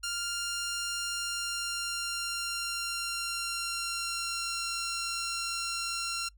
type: tone with pitch glide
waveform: 10% pulse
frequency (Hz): 1396.9 to 1371.3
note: F6 to F6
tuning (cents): 0 to -32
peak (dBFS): -23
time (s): 0.03-6.29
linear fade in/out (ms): 10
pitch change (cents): -32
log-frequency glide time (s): 1.12-4.67
effects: noise-tail reverb RT60 0.1 s tail -24 dB re dry + added 50 Hz sine -55 dBFS peak until 6.37 s